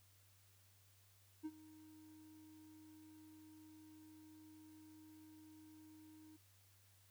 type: tone with ADSR envelope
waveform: triangle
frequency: 311.1 Hz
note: D#4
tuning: in tune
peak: -39 dBFS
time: 1.43-6.37 s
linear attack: 27 ms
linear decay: 46 ms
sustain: -18 dB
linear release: 14 ms
effects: added 97 Hz sine -70 dBFS peak until 7.1 s + white hiss -72 dBFS RMS until 7.1 s